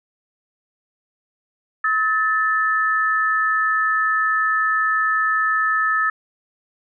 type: tone pair together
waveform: sine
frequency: 1285.4 / 1760 Hz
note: E6 / A6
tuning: -44 / 0 cents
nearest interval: perfect fourth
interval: 544 cents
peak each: -19 dBFS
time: 1.84-6.1 s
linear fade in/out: 5 ms
effects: none